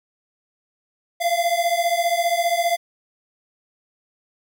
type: beating tone pair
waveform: square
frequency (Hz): 680 / 695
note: F5 / F5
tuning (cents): -46 / -9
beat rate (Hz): 15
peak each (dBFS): -22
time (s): 1.2-2.77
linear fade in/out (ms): 20
effects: none